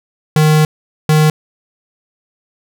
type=tone bursts at uneven times; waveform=square; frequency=154.2 Hz; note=D#3; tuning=15 cents flat; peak=-8 dBFS; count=2; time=0.36-0.65 / 1.09-1.3 s; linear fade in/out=2 ms; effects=none